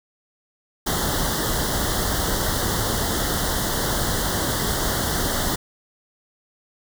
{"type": "band-stop noise", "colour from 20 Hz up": "pink", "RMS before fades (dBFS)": -23, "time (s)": [0.86, 5.56], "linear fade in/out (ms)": 10, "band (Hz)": [2000, 3000], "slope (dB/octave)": 96, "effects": []}